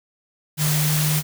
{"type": "tone in noise", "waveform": "sine", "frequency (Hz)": 152, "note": "D#3", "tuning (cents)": -40, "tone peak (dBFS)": -19, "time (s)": [0.57, 1.23], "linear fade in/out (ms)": 50, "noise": "white", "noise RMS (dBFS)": -24, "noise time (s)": [0.57, 1.23], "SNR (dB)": 2, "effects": []}